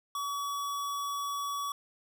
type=tone; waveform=square; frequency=1135 Hz; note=C#6; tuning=41 cents sharp; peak=-33 dBFS; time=0.15-1.72 s; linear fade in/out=2 ms; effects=none